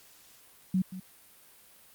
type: tone with echo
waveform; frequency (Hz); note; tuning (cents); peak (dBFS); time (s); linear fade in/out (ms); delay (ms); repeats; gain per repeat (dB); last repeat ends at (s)
sine; 186.4; F#3; +13; -23; 0.74-0.82; 5; 180; 1; -14; 1
effects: white hiss -57 dBFS RMS until 1.94 s + Opus 48 kbps